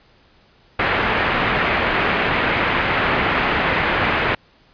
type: low-pass noise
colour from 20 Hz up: white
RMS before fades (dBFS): -19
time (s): 0.79-4.35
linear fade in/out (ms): 5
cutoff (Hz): 2400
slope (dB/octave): 24
effects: pink hiss -54 dBFS RMS until 4.73 s + resampled to 11025 Hz